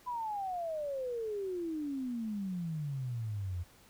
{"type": "exponential sweep", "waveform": "sine", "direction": "down", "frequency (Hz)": [1006, 85], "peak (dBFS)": -34, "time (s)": [0.06, 3.64], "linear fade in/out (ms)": 20, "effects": ["pink hiss -61 dBFS RMS until 3.89 s"]}